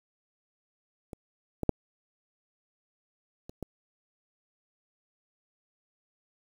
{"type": "clicks", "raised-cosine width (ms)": 2, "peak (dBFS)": [-26, -17, -8, -29, -22], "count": 5, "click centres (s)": [1.132, 1.633, 1.693, 3.495, 3.627], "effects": ["8-bit"]}